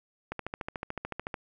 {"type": "click train", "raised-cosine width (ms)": 0.5, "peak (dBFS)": -19, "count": 15, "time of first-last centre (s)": [0.32, 1.342], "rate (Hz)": 13.7, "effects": []}